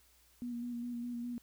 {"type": "tone with vibrato", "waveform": "sine", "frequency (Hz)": 240, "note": "B3", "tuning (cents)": -49, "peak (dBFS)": -37, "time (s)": [0.42, 1.38], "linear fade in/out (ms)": 0, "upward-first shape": "square", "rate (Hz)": 4.9, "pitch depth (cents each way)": 20, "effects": ["added 60 Hz sine -70 dBFS peak until 1.42 s", "white hiss -67 dBFS RMS until 1.42 s"]}